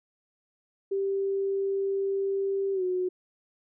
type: tone with pitch glide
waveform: sine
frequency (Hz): 392 to 365.7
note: G4 to F#4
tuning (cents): 0 to -20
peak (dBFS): -25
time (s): 0.91-3.09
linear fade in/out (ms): 10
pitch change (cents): -120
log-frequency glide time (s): 2.73-2.83
effects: none